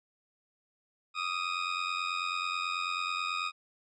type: tone with amplitude modulation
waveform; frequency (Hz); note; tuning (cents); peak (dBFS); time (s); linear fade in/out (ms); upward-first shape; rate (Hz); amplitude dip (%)
20% pulse; 1244.5; D#6; 0; -23; 1.14-3.52; 50; sine; 89.2; 70
effects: resampled to 16000 Hz